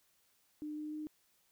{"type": "tone with pitch steps", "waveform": "sine", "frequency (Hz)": [301.4, 303.5, 305.6], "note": ["D4", "D#4", "D#4"], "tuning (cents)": [45, -43, -31], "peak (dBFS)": -39, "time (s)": [0.62, 1.07], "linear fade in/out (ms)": 0, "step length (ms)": 150, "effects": ["white hiss -73 dBFS RMS until 1.51 s"]}